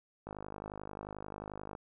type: click train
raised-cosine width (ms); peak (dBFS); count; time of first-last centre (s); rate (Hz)
1; -28; 77; 0.27-1.751; 51.3
effects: none